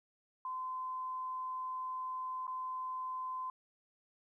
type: tone with dropouts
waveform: sine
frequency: 1028 Hz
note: C6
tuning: 31 cents flat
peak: -37 dBFS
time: 0.45-3.5 s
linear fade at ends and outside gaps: 2 ms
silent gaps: 2.469-2.478 s
effects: 13-bit